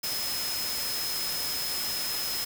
sine tone in noise, 5130 Hz, E8, 48 cents flat, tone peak -32 dBFS, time 0.03-2.45 s, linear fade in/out 10 ms, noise white, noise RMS -33 dBFS, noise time 0.03-2.45 s, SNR -2 dB, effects none

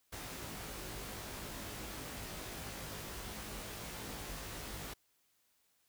pink noise with comb filter, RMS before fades -45 dBFS, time 0.12-4.94 s, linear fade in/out 10 ms, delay 19 ms, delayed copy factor +0.8, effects white hiss -75 dBFS RMS until 5.88 s

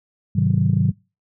sine chord, Ab dominant seventh, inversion none, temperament just, 103.83 / 129.78 / 155.74 / 186.89 Hz, Ab2 / C3 / Eb3 / Gb3, 0 / -14 / +2 / +18 cents, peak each -20 dBFS, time 0.35-0.92 s, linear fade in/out 10 ms, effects noise-tail reverb RT60 0.3 s tail -26 dB re dry + tanh soft clip ceiling -5 dBFS

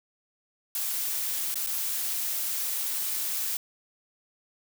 blue noise with dropouts, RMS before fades -30 dBFS, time 0.75-3.57 s, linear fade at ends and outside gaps 2 ms, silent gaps 1.543-1.556 / 1.664-1.67 s, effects none

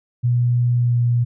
sine tone with pitch glide, 121.5 to 120.1 Hz, B2 to B2, -28 to -48 cents, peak -14 dBFS, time 0.23-1.25 s, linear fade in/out 20 ms, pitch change -20 cents, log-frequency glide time 0.77-0.99 s, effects none

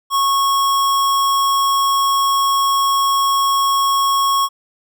square tone, 1100 Hz, C#6, 14 cents flat, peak -14 dBFS, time 0.1-4.49 s, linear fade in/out 50 ms, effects none

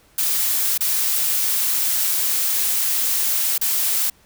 blue noise with dropouts, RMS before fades -20 dBFS, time 0.18-4.1 s, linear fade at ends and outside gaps 5 ms, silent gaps 0.778-0.806 / 3.58-3.612 s, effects pink hiss -55 dBFS RMS until 4.25 s

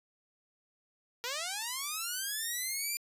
5% pulse linear sweep, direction up, 463 to 2406 Hz, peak -23 dBFS, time 1.24-2.97 s, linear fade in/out 0 ms, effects resampled to 32000 Hz

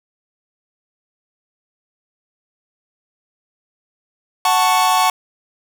45% pulse chord, F# minor, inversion none, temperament equal, 740 / 880 / 1108.7 Hz, F#5 / A5 / C#6, 0 / 0 / 0 cents, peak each -17 dBFS, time 4.45-5.1 s, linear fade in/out 2 ms, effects none

